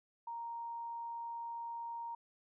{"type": "tone", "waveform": "sine", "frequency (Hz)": 932.3, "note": "A#5", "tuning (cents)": 0, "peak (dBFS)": -40, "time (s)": [0.27, 2.15], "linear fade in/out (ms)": 5, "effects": []}